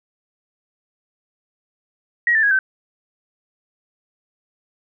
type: tone with pitch steps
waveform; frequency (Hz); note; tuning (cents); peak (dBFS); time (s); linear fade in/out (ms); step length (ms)
sine; 1899 / 1771.8 / 1653.2 / 1542.5; A#6 / A6 / G#6 / G6; +32 / +12 / -8 / -28; -13; 2.27-2.59; 2; 80
effects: none